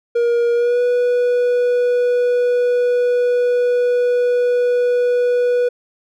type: tone with pitch glide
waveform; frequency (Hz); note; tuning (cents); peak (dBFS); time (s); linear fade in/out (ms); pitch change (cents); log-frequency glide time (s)
triangle; 473.4 to 489.5; A#4 to B4; +27 to -15; -11; 0.15-5.69; 10; +58; 0.54-0.81
effects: none